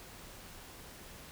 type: silence
effects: pink hiss -51 dBFS RMS until 1.31 s